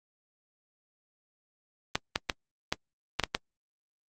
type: clicks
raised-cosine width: 0.2 ms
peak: -8 dBFS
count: 7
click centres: 1.955 / 2.159 / 2.298 / 2.725 / 3.197 / 3.237 / 3.349 s
effects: Opus 32 kbps